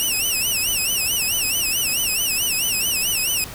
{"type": "tone with vibrato", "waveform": "10% pulse", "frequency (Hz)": 2753, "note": "F7", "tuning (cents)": -25, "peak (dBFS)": -11, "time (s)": [0, 3.44], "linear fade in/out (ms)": 0, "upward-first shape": "sine", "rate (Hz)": 4.6, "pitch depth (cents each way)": 160, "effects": ["pink hiss -36 dBFS RMS until 3.54 s"]}